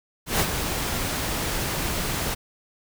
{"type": "noise with ADSR envelope", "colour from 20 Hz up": "pink", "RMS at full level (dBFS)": -20, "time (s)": [0.26, 2.35], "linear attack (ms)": 140, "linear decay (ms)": 56, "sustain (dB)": -7, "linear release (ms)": 15, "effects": []}